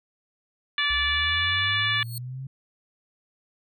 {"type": "harmonic tone", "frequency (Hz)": 581, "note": "D5", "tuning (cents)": -19, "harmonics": [2, 3, 4, 5, 6, 7], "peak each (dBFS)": [-32, -26, -29, -30, -27, -38], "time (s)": [0.78, 2.03], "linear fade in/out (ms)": 2}
{"type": "linear sweep", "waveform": "sine", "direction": "up", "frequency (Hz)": [62.9, 135.6], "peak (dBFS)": -32, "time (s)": [0.9, 2.47], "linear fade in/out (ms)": 5}
{"type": "tone with exponential growth", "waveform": "5% pulse", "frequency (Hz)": 4338, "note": "C#8", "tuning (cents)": -38, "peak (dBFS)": -25, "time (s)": [1.91, 2.18], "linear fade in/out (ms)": 1, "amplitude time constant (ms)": 57}
{"effects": []}